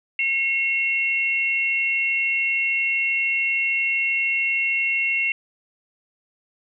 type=tone pair together; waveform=sine; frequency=2168 / 2735 Hz; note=C#7 / F7; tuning=-39 / -37 cents; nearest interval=major third; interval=402 cents; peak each=-22 dBFS; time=0.19-5.32 s; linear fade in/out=2 ms; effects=none